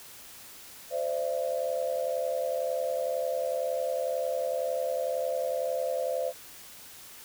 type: tone cluster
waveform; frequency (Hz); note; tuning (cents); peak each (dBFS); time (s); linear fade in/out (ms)
sine; 518 / 589 / 671; C5 / D5 / E5; -17 / +5 / +31; -30 / -33 / -33; 0.9-6.33; 50
effects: white hiss -48 dBFS RMS until 7.24 s